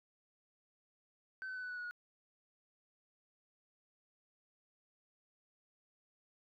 sine tone with pitch steps, 1532 / 1517.9 / 1503.9 / 1490.1 / 1476.4 / 1462.8 / 1449.4 Hz, G6 / F#6 / F#6 / F#6 / F#6 / F#6 / F#6, -40 / +44 / +28 / +12 / -4 / -20 / -36 cents, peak -39 dBFS, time 1.42-1.91 s, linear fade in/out 0 ms, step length 70 ms, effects tanh soft clip ceiling -39 dBFS

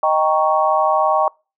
sine chord, Eb dominant seventh, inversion none, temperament equal, 622.3 / 784 / 932.3 / 1108.7 Hz, Eb5 / G5 / Bb5 / Db6, 0 / 0 / 0 / 0 cents, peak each -18 / -18 / -21 / -18 dBFS, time 0.03-1.28 s, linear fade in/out 2 ms, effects noise-tail reverb RT60 0.3 s tail -26 dB re dry

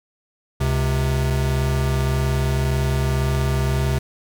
square tone pair together, 69.66 / 131.5 Hz, C#2 / C3, +9 / +9 cents, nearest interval major seventh, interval 1100 cents, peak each -22 / -21 dBFS, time 0.6-3.99 s, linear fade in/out 10 ms, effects none

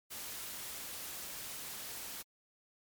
white noise, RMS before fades -44 dBFS, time 0.1-2.23 s, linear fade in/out 20 ms, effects MP3 96 kbps

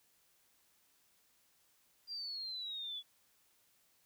sine exponential sweep, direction down, 4813 to 3389 Hz, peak -40 dBFS, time 2.07-3.03 s, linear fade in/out 50 ms, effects white hiss -72 dBFS RMS until 4.05 s

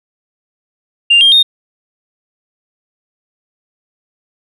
sine tone with pitch steps, 2794 / 3209 / 3687 Hz, F7 / G7 / A#7, 0 / +40 / -20 cents, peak -3 dBFS, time 1.1-1.43 s, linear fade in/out 10 ms, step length 110 ms, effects tanh soft clip ceiling -1 dBFS

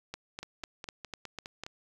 two click trains, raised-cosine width 0.2 ms, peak -24 / -21 dBFS, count 7 / 7, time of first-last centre 0.43-1.665 / 0.14-1.636 s, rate 4.86 / 4.01 Hz, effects 9-bit

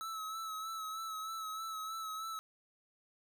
square tone with vibrato, 1300 Hz, E6, 24 cents flat, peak -40 dBFS, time 0.01-2.39 s, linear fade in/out 0 ms, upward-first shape sine, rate 3.2 Hz, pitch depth 32 cents each way, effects none

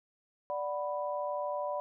sine chord, B minor, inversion first, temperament equal, 587.3 / 740 / 987.8 Hz, D5 / F#5 / B5, 0 / 0 / 0 cents, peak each -34 / -40 / -37 dBFS, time 0.5-1.8 s, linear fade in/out 0 ms, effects none

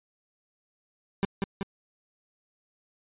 30% pulse tone with echo, 196 Hz, G3, in tune, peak -20 dBFS, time 1.23-1.25 s, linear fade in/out 0 ms, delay 190 ms, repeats 2, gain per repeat -3 dB, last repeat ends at 1.63 s, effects resampled to 8000 Hz

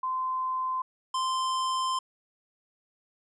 sine / square tone pair in turn, 1033 / 1040.8 Hz, C6 / C6, -22 / -9 cents, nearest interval unison, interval 13 cents, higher second, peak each -27 dBFS, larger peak neither, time 0.03-0.82 / 1.14-1.99 s, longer second, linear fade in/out 5 ms, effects resampled to 22050 Hz

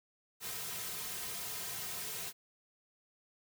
white noise with comb filter, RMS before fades -41 dBFS, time 0.4-2.33 s, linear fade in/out 50 ms, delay 3.5 ms, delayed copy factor -1, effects none

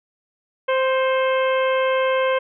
harmonic tone with a mistuned harmonic, 523.3 Hz, C5, in tune, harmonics 1 / 2 / 3 / 4 / 5 / 6, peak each -18 / -24 / -28 / -30 / -32 / -34 dBFS, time 0.68-2.39 s, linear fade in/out 10 ms, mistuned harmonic 4, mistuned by +33 cents, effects none

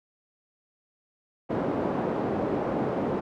pink band-pass noise, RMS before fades -28 dBFS, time 1.49-3.21 s, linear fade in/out 20 ms, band 220 to 670 Hz, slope 12 dB/octave, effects none

